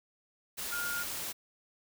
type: tone in noise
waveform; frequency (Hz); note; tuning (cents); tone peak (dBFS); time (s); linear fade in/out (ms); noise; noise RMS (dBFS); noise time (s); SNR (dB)
sine; 1417; F6; +25; -34; 0.71-1.04; 20; white; -38; 0.57-1.33; +1
effects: none